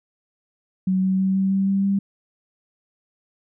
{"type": "tone with pitch steps", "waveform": "sine", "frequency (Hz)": [187.4, 189.03, 190.68, 192.33, 194.01, 195.7, 197.4], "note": ["F#3", "F#3", "G3", "G3", "G3", "G3", "G3"], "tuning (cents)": [22, 37, -48, -33, -18, -3, 12], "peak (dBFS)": -17, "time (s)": [0.87, 1.99], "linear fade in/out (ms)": 5, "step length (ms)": 160, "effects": []}